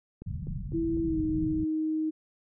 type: click train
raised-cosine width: 3 ms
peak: -28 dBFS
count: 4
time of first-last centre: 0.22-0.972 s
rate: 3.99 Hz
type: low-pass noise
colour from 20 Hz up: white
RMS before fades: -35 dBFS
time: 0.26-1.65 s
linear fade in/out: 10 ms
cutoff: 180 Hz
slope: 48 dB/octave
type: tone with pitch glide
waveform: sine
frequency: 329.6 to 313.3 Hz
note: E4 to D#4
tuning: 0 to +12 cents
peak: -26 dBFS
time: 0.73-2.11 s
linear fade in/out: 20 ms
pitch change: -88 cents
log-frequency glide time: 1.04-1.2 s
effects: none